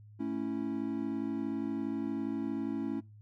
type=chord; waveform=triangle; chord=A major; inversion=none; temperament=equal; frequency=220 / 277.2 / 329.6 Hz; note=A3 / C#4 / E4; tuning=0 / 0 / 0 cents; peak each=-36 / -33 / -36 dBFS; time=0.19-3.01 s; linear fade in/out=20 ms; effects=noise-tail reverb RT60 0.3 s tail -24 dB re dry + added 105 Hz sine -51 dBFS peak until 3.21 s